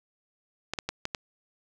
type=clicks; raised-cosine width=0.2 ms; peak=-13 dBFS; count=5; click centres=0.736 / 0.788 / 0.89 / 1.054 / 1.148 s; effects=none